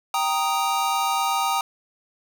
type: chord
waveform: square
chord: Eb major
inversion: first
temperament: equal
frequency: 784 / 932.3 / 1244.5 Hz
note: G5 / Bb5 / Eb6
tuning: 0 / 0 / 0 cents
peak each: -26 dBFS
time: 0.14-1.61 s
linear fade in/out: 2 ms
effects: none